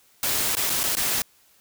white noise with dropouts, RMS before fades -24 dBFS, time 0.23-1.22 s, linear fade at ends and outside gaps 1 ms, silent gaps 0.552-0.569 / 0.697-0.701 / 0.832-0.838 / 0.953-0.969 s, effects white hiss -59 dBFS RMS until 1.6 s

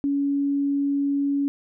sine tone, 281.4 Hz, C#4, 26 cents sharp, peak -20 dBFS, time 0.04-1.48 s, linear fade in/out 0 ms, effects none

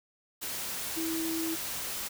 sine tone in noise, 325.9 Hz, E4, 20 cents flat, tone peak -31 dBFS, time 0.96-1.56 s, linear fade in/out 20 ms, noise white, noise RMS -36 dBFS, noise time 0.41-2.09 s, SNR +2 dB, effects none

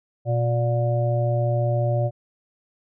harmonic tone with a mistuned harmonic, 120 Hz, B2, 49 cents flat, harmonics 1 / 3 / 5 / 6, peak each -20 / -33 / -25 / -32 dBFS, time 0.25-2.11 s, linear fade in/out 50 ms, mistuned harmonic 5, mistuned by -42 cents, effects none

